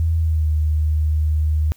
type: tone with pitch glide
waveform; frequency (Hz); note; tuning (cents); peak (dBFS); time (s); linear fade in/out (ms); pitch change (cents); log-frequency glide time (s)
sine; 81.5 to 76.93; E2 to D#2; -19 to -19; -15; 0-1.72; 0; -100; 0.18-0.48
effects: white hiss -55 dBFS RMS until 1.76 s